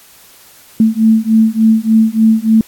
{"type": "beating tone pair", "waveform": "sine", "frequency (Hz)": [220, 223.4], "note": ["A3", "A3"], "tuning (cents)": [0, 27], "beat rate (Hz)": 3.4, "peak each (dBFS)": -10, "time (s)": [0.8, 2.61], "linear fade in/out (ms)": 2, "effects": ["white hiss -42 dBFS RMS until 2.67 s", "AAC 64 kbps"]}